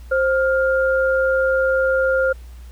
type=tone pair together; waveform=sine; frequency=527 / 1406.9 Hz; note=C5 / F6; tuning=+12 / +12 cents; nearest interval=octave + perfect fourth; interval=1700 cents; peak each=-16 / -20 dBFS; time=0.11-2.33 s; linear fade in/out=10 ms; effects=added 60 Hz sine -35 dBFS peak until 2.71 s + pink hiss -52 dBFS RMS until 2.71 s